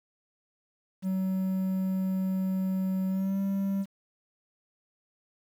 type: tone with pitch glide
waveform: triangle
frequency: 188.8 to 195.8 Hz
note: F#3 to G3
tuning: +35 to -2 cents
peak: -24 dBFS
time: 1.02-3.86 s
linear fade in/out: 50 ms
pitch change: +63 cents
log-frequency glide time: 3.08-3.4 s
effects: 9-bit